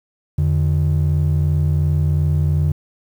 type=ring-modulated tone; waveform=triangle; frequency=116.54 Hz; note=A#2; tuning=in tune; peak=-8 dBFS; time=0.38-2.72 s; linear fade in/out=5 ms; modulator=31.4 Hz; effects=tanh soft clip ceiling -7 dBFS + 8-bit